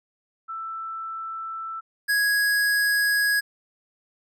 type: tone pair in turn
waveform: sine / square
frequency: 1327 / 1661.6 Hz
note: E6 / G#6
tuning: +11 / 0 cents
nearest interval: major third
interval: 389 cents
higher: second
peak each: -30 / -20 dBFS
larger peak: second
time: 0.48-1.81 / 2.08-3.41 s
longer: neither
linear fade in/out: 20 ms
effects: none